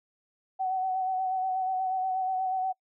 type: tone with vibrato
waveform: sine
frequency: 752 Hz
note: F#5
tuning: 28 cents sharp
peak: -26 dBFS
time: 0.59-2.73 s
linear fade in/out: 20 ms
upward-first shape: sine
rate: 8.3 Hz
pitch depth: 28 cents each way
effects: noise-tail reverb RT60 0.1 s tail -26 dB re dry